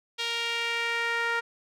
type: tone with band-pass filter sweep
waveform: sawtooth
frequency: 466.2 Hz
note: A#4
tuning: in tune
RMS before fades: -29 dBFS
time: 0.18-1.41 s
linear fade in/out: 20 ms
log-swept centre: 3400 to 1600 Hz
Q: 2.1
effects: none